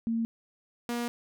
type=tone pair in turn; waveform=sine / sawtooth; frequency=228.4 / 238.5 Hz; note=A#3 / A#3; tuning=-35 / +40 cents; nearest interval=minor second; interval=75 cents; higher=second; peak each=-26 dBFS; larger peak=neither; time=0.07-0.25 / 0.89-1.08 s; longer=second; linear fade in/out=0 ms; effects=none